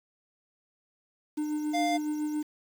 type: tone with tremolo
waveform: triangle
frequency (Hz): 301.7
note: D4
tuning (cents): +47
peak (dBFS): -25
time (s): 1.37-2.43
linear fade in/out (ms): 10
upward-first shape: sine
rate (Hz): 7.2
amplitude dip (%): 35
type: tone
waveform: square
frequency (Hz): 698.5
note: F5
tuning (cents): 0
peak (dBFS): -27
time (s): 1.73-1.98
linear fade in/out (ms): 20
effects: low-pass 8000 Hz 12 dB/octave + 8-bit